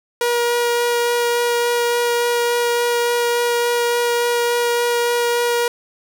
sawtooth tone with vibrato, 477.5 Hz, A#4, 42 cents sharp, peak -12 dBFS, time 0.21-5.68 s, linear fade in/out 2 ms, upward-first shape sine, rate 3.5 Hz, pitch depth 8 cents each way, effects none

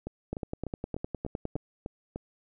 two click trains, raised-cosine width 2 ms, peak -19 / -22 dBFS, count 13 / 8, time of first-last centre 0.33-1.556 / 0.07-2.16 s, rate 9.79 / 3.35 Hz, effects none

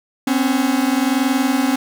45% pulse tone pair together, 254.5 / 275.6 Hz, C4 / C#4, -48 / -10 cents, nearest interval minor second, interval 138 cents, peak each -18 dBFS, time 0.27-1.76 s, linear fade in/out 5 ms, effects none

